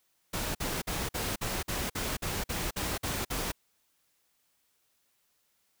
pink noise bursts, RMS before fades -33 dBFS, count 12, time 0.33-3.52 s, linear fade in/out 10 ms, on 220 ms, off 50 ms, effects white hiss -73 dBFS RMS until 5.8 s

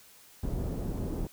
pink low-pass noise, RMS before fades -33 dBFS, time 0.43-1.27 s, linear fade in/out 2 ms, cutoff 390 Hz, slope 12 dB/octave, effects white hiss -56 dBFS RMS until 1.32 s

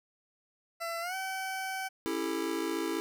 20% pulse tone with pitch glide, 672 to 763.1 Hz, E5 to G5, +33 to -47 cents, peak -29 dBFS, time 0.8-1.89 s, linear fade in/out 20 ms, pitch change +220 cents, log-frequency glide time 1.01-1.15 s
square chord, A dominant seventh, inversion first, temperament just, 275 / 330 / 396 / 440 Hz, C#4 / E4 / G4 / A4, -14 / +2 / +18 / 0 cents, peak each -40 / -34 / -39 / -39 dBFS, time 2.06-3 s, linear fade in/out 0 ms
effects none

